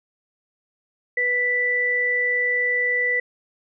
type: tone pair together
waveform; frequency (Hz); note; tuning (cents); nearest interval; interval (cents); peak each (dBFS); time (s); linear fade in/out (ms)
sine; 492.6 / 1975.5; B4 / B6; -5 / 0; 2 octaves; 2405; -28 / -19; 1.17-3.2; 5
effects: none